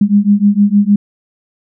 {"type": "beating tone pair", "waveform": "sine", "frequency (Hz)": [200.8, 207.3], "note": ["G3", "G#3"], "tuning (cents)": [42, -3], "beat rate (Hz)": 6.5, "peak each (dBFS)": -10, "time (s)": [0.01, 0.96], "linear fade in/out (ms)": 5, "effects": []}